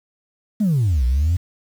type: exponential two-way sweep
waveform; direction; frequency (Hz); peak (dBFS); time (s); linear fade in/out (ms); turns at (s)
sine; down then up; 225.6 to 58.9 to 91.6; -13; 0.6-1.37; 10; 1.05
effects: tanh soft clip ceiling -12 dBFS + 7-bit